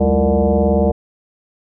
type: tone with frequency modulation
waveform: sine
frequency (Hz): 191.6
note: G3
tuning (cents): -39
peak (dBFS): -11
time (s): 0-0.92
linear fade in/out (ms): 10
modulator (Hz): 134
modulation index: 3.6
effects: none